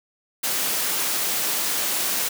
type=high-pass noise; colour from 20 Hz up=white; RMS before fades=-24 dBFS; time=0.43-2.29 s; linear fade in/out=10 ms; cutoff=190 Hz; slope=12 dB/octave; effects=none